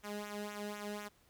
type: tone with flanger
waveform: sawtooth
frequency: 207.2 Hz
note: G#3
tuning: 4 cents flat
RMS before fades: -43 dBFS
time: 0.03-1.09 s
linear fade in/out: 20 ms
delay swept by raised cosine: 0.21 to 0.92 ms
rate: 4 Hz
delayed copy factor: -0.75
effects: pink hiss -69 dBFS RMS until 1.29 s